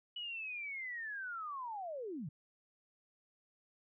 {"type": "linear sweep", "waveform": "sine", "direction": "down", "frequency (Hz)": [2960, 126.2], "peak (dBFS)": -40, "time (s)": [0.16, 2.29], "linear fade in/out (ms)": 5, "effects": []}